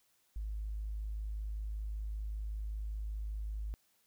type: tone with tanh clipping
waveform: triangle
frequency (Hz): 52.6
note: G#1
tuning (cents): +23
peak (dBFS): -36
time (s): 0.36-3.74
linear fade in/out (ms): 0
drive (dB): 4
effects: white hiss -73 dBFS RMS until 4.06 s